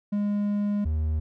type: tone pair in turn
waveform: triangle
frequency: 205.3 / 77.73 Hz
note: G#3 / D#2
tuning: -20 / -1 cents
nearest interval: octave + perfect fourth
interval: 1681 cents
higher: first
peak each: -21 dBFS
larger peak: neither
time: 0.12-0.85 / 0.85-1.2 s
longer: first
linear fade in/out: 10 ms
effects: none